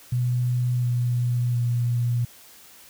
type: tone with pitch steps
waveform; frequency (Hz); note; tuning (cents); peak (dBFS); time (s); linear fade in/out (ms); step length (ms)
sine; 123.47 / 121.84 / 120.23; B2 / B2 / B2; 0 / -23 / -46; -20; 0.12-2.25; 5; 710
effects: white hiss -49 dBFS RMS until 2.89 s